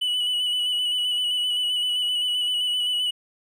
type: tone with vibrato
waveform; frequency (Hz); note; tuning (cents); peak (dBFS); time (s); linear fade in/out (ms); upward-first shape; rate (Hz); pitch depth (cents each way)
triangle; 2960; F#7; 0; -20; 0.01-3.11; 10; square; 7.7; 21
effects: none